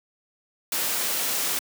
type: noise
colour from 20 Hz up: white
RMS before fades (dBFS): -26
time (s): 0.72-1.59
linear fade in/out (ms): 2
effects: high-pass 200 Hz 12 dB/octave